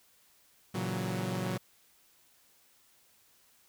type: chord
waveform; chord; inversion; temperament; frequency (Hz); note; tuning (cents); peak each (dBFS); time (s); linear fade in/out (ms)
sawtooth; F# dominant seventh; first; equal; 116.54 / 138.59 / 164.81 / 185; A#2 / C#3 / E3 / F#3; 0 / 0 / 0 / 0; -33 / -36 / -37 / -31; 0.74-1.58; 10
effects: white hiss -65 dBFS RMS until 3.68 s